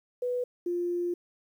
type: tone pair in turn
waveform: sine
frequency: 493.9 / 350 Hz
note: B4 / F4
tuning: 0 / +4 cents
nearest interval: tritone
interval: 596 cents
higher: first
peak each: -27 dBFS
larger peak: neither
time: 0.22-0.44 / 0.66-1.14 s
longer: second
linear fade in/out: 5 ms
effects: 10-bit

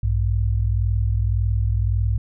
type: tone pair together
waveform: sine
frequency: 59.88 / 101.7 Hz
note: A#1 / G#2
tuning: +47 / -36 cents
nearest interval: major sixth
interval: 917 cents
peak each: -20 dBFS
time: 0.03-2.18 s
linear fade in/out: 5 ms
effects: none

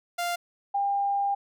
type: tone pair in turn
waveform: sawtooth / sine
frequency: 697 / 800.5 Hz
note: F5 / G5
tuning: -4 / +36 cents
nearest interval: major second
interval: 240 cents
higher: second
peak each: -23 dBFS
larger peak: neither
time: 0.18-0.36 / 0.74-1.35 s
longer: second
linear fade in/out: 10 ms
effects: none

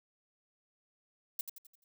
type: noise with echo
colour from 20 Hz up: violet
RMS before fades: -35 dBFS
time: 1.39-1.41 s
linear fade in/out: 2 ms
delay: 86 ms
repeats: 5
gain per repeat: -7 dB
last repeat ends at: 1.84 s
effects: none

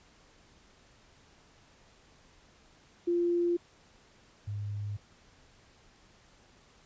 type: tone pair in turn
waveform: sine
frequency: 346.6 / 102.76 Hz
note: F4 / G#2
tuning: -13 / -18 cents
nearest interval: octave + major sixth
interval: 2105 cents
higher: first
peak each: -25 / -33 dBFS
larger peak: first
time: 3.07-3.57 / 4.47-4.97 s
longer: neither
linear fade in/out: 10 ms
effects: pink hiss -61 dBFS RMS until 6.85 s + resampled to 16000 Hz

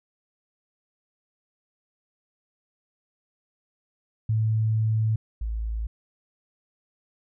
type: tone pair in turn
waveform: sine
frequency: 110 / 55 Hz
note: A2 / A1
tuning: 0 / 0 cents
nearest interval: octave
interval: 1200 cents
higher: first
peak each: -20 / -26 dBFS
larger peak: first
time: 4.29-5.16 / 5.41-5.87 s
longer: first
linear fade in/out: 5 ms
effects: none

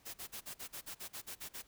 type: noise bursts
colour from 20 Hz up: white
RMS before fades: -45 dBFS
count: 12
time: 0.05-1.625 s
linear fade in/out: 20 ms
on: 90 ms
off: 45 ms
effects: pink hiss -67 dBFS RMS until 1.67 s

